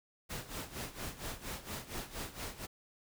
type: noise with tremolo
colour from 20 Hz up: pink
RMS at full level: -40 dBFS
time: 0.29-2.67 s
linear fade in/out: 20 ms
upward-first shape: sine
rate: 4.3 Hz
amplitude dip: 80%
effects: none